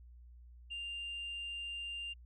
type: tone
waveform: sine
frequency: 2794 Hz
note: F7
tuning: in tune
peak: -38 dBFS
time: 0.7-2.14 s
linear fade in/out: 20 ms
effects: tanh soft clip ceiling -37 dBFS + added 60 Hz sine -53 dBFS peak until 2.25 s